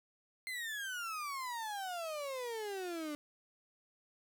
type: exponential sweep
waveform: 35% pulse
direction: down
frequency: 2093 to 290.4 Hz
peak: -37 dBFS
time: 0.47-3.15 s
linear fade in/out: 0 ms
effects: none